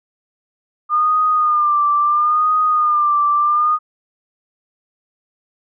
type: tone with vibrato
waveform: sine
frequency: 1208 Hz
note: D6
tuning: 48 cents sharp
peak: -12 dBFS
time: 0.89-3.79 s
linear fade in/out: 50 ms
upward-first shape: sine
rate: 0.74 Hz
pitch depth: 53 cents each way
effects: none